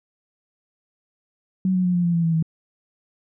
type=tone with pitch steps; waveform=sine; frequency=187.2 / 183.24 / 179.37 / 175.57 / 171.86 / 168.23 / 164.67 / 161.19 Hz; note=F#3 / F#3 / F3 / F3 / F3 / E3 / E3 / E3; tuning=+20 / -17 / +47 / +9 / -28 / +36 / -2 / -38 cents; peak=-17 dBFS; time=1.65-2.426 s; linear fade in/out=2 ms; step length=97 ms; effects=none